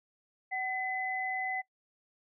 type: tone pair together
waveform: sine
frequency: 756 / 2018 Hz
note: F#5 / B6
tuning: +37 / +37 cents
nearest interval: octave + perfect fourth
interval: 1700 cents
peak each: -35 / -34 dBFS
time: 0.51-1.62 s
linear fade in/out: 20 ms
effects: noise-tail reverb RT60 0.1 s tail -19 dB re dry